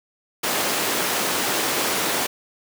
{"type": "high-pass noise", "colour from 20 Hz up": "pink", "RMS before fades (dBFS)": -23, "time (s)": [0.43, 2.27], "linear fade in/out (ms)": 10, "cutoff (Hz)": 310, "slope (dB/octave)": 12, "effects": []}